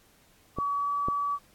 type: tone with pitch glide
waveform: sine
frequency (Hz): 1137 to 1144.9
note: C#6 to D6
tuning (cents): +44 to -44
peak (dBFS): -26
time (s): 0.56-1.39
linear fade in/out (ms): 50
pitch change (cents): +12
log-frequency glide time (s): 0.76-0.91
type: clicks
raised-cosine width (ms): 2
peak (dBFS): -18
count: 2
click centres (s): 0.586 / 1.085
effects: pink hiss -61 dBFS RMS until 1.54 s + AAC 64 kbps